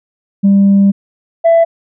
sine tone pair in turn, 198.1 / 666.3 Hz, G3 / E5, +18 / +18 cents, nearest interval octave + major sixth, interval 2100 cents, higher second, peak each -3 dBFS, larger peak neither, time 0.43-0.92 / 1.44-1.65 s, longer first, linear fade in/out 20 ms, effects tanh soft clip ceiling -3 dBFS

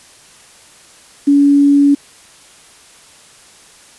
sine tone with quantisation, 283.9 Hz, C#4, 41 cents sharp, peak -6 dBFS, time 1.27-1.95 s, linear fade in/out 10 ms, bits 6, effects white hiss -43 dBFS RMS until 3.98 s + resampled to 24000 Hz

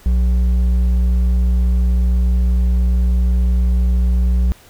sine tone with hard clipping, 61 Hz, B1, 21 cents flat, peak -13 dBFS, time 0.06-4.52 s, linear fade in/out 0 ms, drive 5 dB, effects pink hiss -46 dBFS RMS until 4.69 s

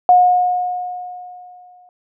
sine tone with exponential decay, 722 Hz, F#5, 43 cents flat, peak -5 dBFS, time 0.09-1.89 s, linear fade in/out 1 ms, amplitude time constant 390 ms, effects none

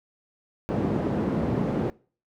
white band-pass noise, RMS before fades -26 dBFS, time 0.69-1.9 s, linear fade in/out 0 ms, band 110 to 330 Hz, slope 12 dB/octave, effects noise-tail reverb RT60 0.4 s tail -22 dB re dry

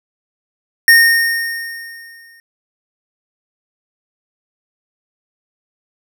square tone with exponential decay, 1842 Hz, A#6, 21 cents flat, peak -4 dBFS, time 0.88-2.4 s, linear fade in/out 1 ms, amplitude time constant 330 ms, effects none

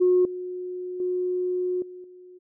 sine tone with level steps, 362.8 Hz, F#4, 34 cents flat, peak -15 / -30 / -23 / -38 / -44 dBFS, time 0-2.39 s, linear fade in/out 20 ms, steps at 0.25 / 1 / 1.82 / 2.04 s, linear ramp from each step 2 ms, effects tanh soft clip ceiling -11 dBFS

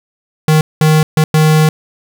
square tone bursts at uneven times, 155.56 Hz, D#3, in tune, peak -7 dBFS, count 4, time 0.48-0.61 / 0.81-1.03 / 1.17-1.24 / 1.34-1.69 s, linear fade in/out 2 ms, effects 7-bit

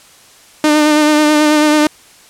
sawtooth tone with vibrato, 302.1 Hz, D4, 49 cents sharp, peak -4 dBFS, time 0.64-1.87 s, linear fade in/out 2 ms, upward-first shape sine, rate 9.2 Hz, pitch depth 26 cents each way, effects white hiss -43 dBFS RMS until 2.29 s + low-pass 10000 Hz 12 dB/octave

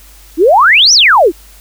sine exponential two-way sweep, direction up then down, 293.7 to 6110 to 293.7 Hz, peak -3 dBFS, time 0.37-1.32 s, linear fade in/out 50 ms, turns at 0.93 s, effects added 50 Hz sine -38 dBFS peak until 1.6 s + white hiss -41 dBFS RMS until 1.6 s

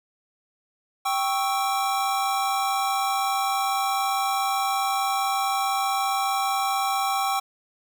square chord, C# diminished, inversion second, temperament equal, 784 / 1108.7 / 1318.5 Hz, G5 / C#6 / E6, 0 / 0 / 0 cents, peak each -25 / -29 / -31 dBFS, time 1.05-7.4 s, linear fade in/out 10 ms, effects none

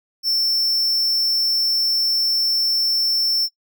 square tone, 5380 Hz, E8, 34 cents sharp, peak -17 dBFS, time 0.23-3.49 s, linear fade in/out 50 ms, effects noise-tail reverb RT60 0.1 s tail -21 dB re dry

